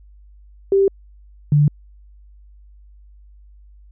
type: tone pair in turn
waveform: sine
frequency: 392 / 146.83 Hz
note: G4 / D3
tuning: 0 / 0 cents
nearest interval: octave + perfect fourth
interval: 1700 cents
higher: first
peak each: -11 / -10 dBFS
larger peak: second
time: 0.72-0.88 / 1.52-1.68 s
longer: neither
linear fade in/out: 2 ms
effects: added 50 Hz sine -43 dBFS peak until 3.91 s